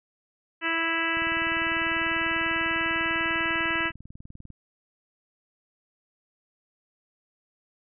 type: harmonic tone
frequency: 329.6 Hz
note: E4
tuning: in tune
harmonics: 1 / 2 / 3 / 4 / 5 / 6 / 7 / 8 / 9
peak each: -33 / -39 / -35 / -33 / -30 / -30 / -37 / -31 / -36 dBFS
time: 0.61-3.92 s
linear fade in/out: 50 ms
type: click train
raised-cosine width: 5 ms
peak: -31 dBFS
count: 68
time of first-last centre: 1.17-4.503 s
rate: 20.1 Hz
effects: none